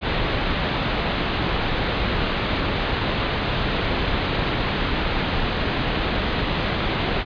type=low-pass noise; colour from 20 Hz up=pink; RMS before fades=-23 dBFS; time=0.01-7.25 s; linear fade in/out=50 ms; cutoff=4100 Hz; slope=48 dB/octave; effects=resampled to 11025 Hz